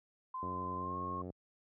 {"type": "tone with pitch glide", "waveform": "sine", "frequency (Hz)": [1033, 1085], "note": ["C6", "C#6"], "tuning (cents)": [-22, -37], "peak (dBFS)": -38, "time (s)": [0.34, 1.22], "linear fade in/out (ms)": 5, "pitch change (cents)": 85, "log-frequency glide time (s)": [0.76, 0.97]}
{"type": "click train", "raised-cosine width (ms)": 2, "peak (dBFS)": -31, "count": 80, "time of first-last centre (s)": [0.43, 1.302], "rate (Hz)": 90.6}
{"effects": ["high-pass 60 Hz 12 dB/octave"]}